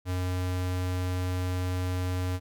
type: tone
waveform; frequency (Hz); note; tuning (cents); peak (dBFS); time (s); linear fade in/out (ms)
square; 91.1; F#2; -26; -28; 0.05-2.4; 50
effects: none